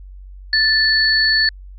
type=tone pair together; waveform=sine; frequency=1760 / 4435 Hz; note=A6 / C#8; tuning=0 / 0 cents; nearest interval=octave + major third; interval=1600 cents; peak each=-15 dBFS; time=0.53-1.49 s; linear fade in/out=2 ms; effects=added 47 Hz sine -34 dBFS peak until 1.78 s